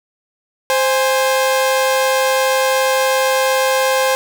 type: tone pair together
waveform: sawtooth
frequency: 524 / 824.6 Hz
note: C5 / G#5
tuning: +2 / -13 cents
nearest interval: minor sixth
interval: 785 cents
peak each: -10 / -16 dBFS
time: 0.7-4.15 s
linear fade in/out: 0 ms
effects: none